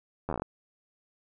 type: slowing click train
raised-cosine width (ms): 1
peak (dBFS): -18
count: 9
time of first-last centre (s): 0.29-0.42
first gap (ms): 11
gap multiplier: 1.11
effects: none